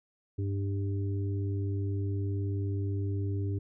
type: harmonic tone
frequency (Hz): 99.1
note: G2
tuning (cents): +19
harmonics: 1 / 3 / 4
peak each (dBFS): -29 / -39 / -41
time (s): 0.38-3.59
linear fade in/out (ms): 10
effects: none